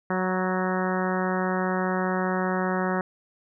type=harmonic tone with a mistuned harmonic; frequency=185 Hz; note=F#3; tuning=in tune; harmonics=1 / 2 / 3 / 4 / 5 / 6 / 7 / 8 / 9 / 10; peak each=-27 / -30 / -32 / -33 / -34 / -35 / -35 / -36 / -37 / -37 dBFS; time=0.1-3.01 s; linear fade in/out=2 ms; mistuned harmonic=5; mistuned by=+20 cents; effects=none